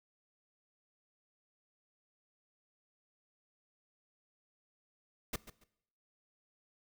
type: noise with echo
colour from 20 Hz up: pink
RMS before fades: -36 dBFS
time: 5.33-5.36 s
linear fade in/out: 5 ms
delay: 140 ms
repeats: 2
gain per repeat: -14 dB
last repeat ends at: 5.64 s
effects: noise-tail reverb RT60 0.8 s tail -21 dB re dry

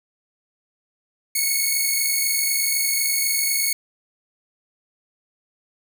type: tone pair together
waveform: 5% pulse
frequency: 2193 / 2217 Hz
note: C#7 / C#7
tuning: -19 / 0 cents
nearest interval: unison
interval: 19 cents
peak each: -12 dBFS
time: 1.35-3.73 s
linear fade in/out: 5 ms
effects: none

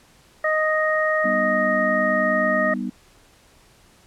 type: harmonic tone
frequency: 622.3 Hz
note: D#5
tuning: in tune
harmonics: 1 / 2 / 3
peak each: -21 / -25 / -22 dBFS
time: 0.44-2.74 s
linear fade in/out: 5 ms
type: chord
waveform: sine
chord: G augmented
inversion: none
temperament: just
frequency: 196 / 245 / 306.2 Hz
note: G3 / B3 / D#4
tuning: 0 / -14 / -28 cents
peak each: -28 / -27 / -33 dBFS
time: 1.24-2.9 s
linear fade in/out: 10 ms
effects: pink hiss -54 dBFS RMS until 4.06 s + low-pass 11000 Hz 12 dB/octave

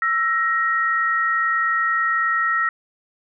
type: tone pair together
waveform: sine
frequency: 1330.8 / 1882 Hz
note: E6 / A#6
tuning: +16 / +16 cents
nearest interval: tritone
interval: 600 cents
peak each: -20 dBFS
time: 0.02-2.69 s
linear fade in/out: 2 ms
effects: none

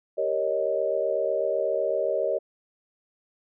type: chord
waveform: sine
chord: Eb dominant seventh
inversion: first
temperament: equal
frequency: 392 / 466.2 / 554.4 / 622.3 Hz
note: G4 / Bb4 / Db5 / Eb5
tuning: 0 / 0 / 0 / 0 cents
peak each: -31 / -30 / -27 / -27 dBFS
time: 0.17-2.39 s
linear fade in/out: 20 ms
effects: none

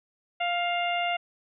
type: harmonic tone with a mistuned harmonic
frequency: 698.5 Hz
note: F5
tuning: in tune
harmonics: 1 / 2 / 3 / 4 / 5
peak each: -27 / -36 / -32 / -32 / -44 dBFS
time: 0.4-1.17 s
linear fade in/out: 10 ms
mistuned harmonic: 3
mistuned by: +19 cents
effects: none

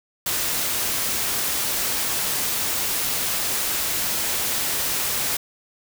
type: noise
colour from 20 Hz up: white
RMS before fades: -24 dBFS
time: 0.26-5.37 s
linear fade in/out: 5 ms
effects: none

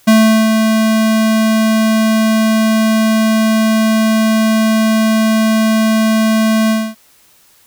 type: tone with ADSR envelope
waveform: square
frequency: 220 Hz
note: A3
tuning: in tune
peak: -5 dBFS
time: 0.07-6.95 s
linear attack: 12 ms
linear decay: 390 ms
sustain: -5 dB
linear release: 250 ms
effects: white hiss -49 dBFS RMS until 7.66 s

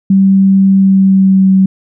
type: tone with pitch glide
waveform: sine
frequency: 193.5 to 190.62 Hz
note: G3 to G3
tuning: -22 to -48 cents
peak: -4 dBFS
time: 0.1-1.66 s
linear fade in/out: 5 ms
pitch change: -26 cents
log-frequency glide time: 0.76-1.52 s
effects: none

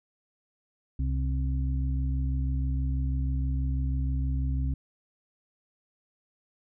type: harmonic tone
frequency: 66.2 Hz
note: C2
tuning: 21 cents sharp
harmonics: 1 / 2 / 4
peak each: -26 / -32 / -38 dBFS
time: 0.99-4.74 s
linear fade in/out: 5 ms
effects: none

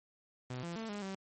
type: tone with pitch steps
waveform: sawtooth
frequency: 125.9 / 170.8 / 224 / 205.4 / 192.6 Hz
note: B2 / F3 / A3 / G#3 / G3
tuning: +34 / -38 / +31 / -19 / -30 cents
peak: -35 dBFS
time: 0.5-1.15 s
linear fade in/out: 5 ms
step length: 130 ms
effects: MP3 32 kbps

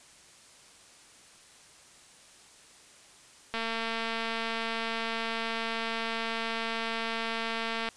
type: click train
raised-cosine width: 0.3 ms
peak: -17 dBFS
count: 988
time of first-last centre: 3.54-7.888 s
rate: 227 Hz
effects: white hiss -55 dBFS RMS until 7.96 s + resampled to 22050 Hz

